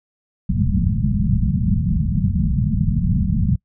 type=low-pass noise; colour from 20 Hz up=white; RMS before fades=-18 dBFS; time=0.49-3.56 s; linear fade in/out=2 ms; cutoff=220 Hz; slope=96 dB/octave; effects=noise-tail reverb RT60 0.1 s tail -25 dB re dry

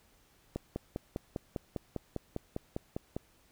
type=click train; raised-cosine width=2 ms; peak=-21 dBFS; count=14; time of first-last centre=0.56-3.165 s; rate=4.99 Hz; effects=pink hiss -66 dBFS RMS until 3.51 s

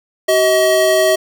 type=tone pair together; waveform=square; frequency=378.6 / 634.7 Hz; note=F#4 / D#5; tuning=+40 / +34 cents; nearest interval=major sixth; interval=894 cents; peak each=-17 / -12 dBFS; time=0.28-1.16 s; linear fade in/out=10 ms; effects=none

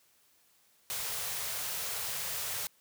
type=band-stop noise; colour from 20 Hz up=white; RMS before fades=-36 dBFS; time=0.9-2.67 s; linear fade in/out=0 ms; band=180 to 410 Hz; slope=48 dB/octave; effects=white hiss -67 dBFS RMS until 2.8 s + high-pass 60 Hz 12 dB/octave

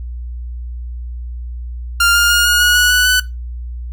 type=tone with pitch steps; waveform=sawtooth; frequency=1396.9 / 1410.7 / 1424.6 / 1438.7 / 1452.9 / 1467.2 / 1481.7 / 1496.3 Hz; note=F6 / F6 / F6 / F#6 / F#6 / F#6 / F#6 / F#6; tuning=0 / +17 / +34 / -49 / -32 / -15 / +2 / +19 cents; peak=-6 dBFS; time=2-3.2 s; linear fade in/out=5 ms; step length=150 ms; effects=noise-tail reverb RT60 0.2 s tail -18 dB re dry + added 60 Hz sine -23 dBFS peak until 3.92 s

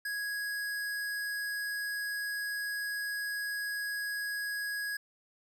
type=tone; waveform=square; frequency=1661.2 Hz; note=G#6; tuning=in tune; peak=-34 dBFS; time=0.05-4.97 s; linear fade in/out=5 ms; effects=none

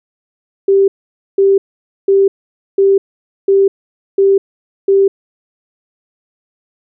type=tone bursts; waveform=sine; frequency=392 Hz; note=G4; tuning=in tune; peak=-6 dBFS; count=7; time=0.68-5.08 s; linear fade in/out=5 ms; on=200 ms; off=500 ms; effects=none

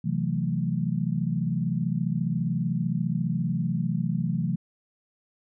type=chord; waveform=sine; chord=F# half-diminished seventh; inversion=second; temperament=equal; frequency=130.81 / 164.81 / 185 / 220 Hz; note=C3 / E3 / F#3 / A3; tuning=0 / 0 / 0 / 0 cents; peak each=-30 / -27 / -30 / -32 dBFS; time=0.04-4.56 s; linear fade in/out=10 ms; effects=none

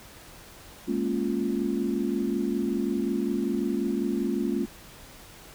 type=chord; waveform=sine; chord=Bb minor seventh; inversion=third; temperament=equal; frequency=207.7 / 233.1 / 277.2 / 349.2 Hz; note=Ab3 / Bb3 / Db4 / F4; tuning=0 / 0 / 0 / 0 cents; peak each=-30 dBFS; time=0.87-4.66 s; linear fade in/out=20 ms; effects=pink hiss -48 dBFS RMS until 5.54 s

